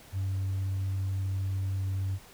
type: tone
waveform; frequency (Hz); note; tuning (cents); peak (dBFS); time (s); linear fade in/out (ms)
sine; 96.1; G2; -34; -26; 0.12-2.19; 50
effects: tanh soft clip ceiling -26 dBFS + pink hiss -53 dBFS RMS until 2.33 s